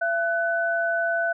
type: tone pair together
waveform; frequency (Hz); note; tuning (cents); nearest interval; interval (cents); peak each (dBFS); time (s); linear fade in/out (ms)
sine; 675.4 / 1498; E5 / F#6; +42 / +21; octave + major second; 1379; -24; 0.01-1.33; 10
effects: none